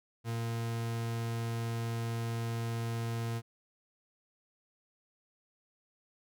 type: tone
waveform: 40% pulse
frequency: 115.5 Hz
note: A#2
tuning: 16 cents flat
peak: -32 dBFS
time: 0.24-3.42 s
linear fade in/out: 50 ms
effects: none